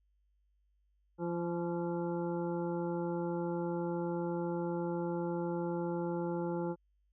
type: harmonic tone with a mistuned harmonic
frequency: 172.1 Hz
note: F3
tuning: 25 cents flat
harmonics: 1 / 2 / 3 / 5 / 6 / 7 / 8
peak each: -37 / -36 / -40 / -43 / -56 / -57 / -51 dBFS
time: 1.18-6.76 s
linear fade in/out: 50 ms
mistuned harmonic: 7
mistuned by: -67 cents
effects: added 50 Hz sine -70 dBFS peak until 7.12 s